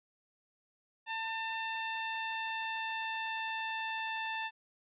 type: tone with pitch glide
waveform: 15% pulse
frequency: 896 to 888.3 Hz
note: A5 to A5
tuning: +31 to +16 cents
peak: -28 dBFS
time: 1.06-4.51 s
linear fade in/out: 50 ms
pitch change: -15 cents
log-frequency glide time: 1.56-4.34 s
effects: resampled to 8000 Hz